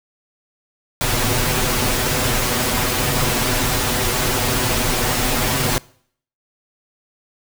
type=noise with comb filter; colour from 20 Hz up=pink; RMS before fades=-19 dBFS; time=1.01-5.78 s; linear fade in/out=0 ms; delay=8 ms; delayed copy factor=+0.95; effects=noise-tail reverb RT60 0.6 s tail -23 dB re dry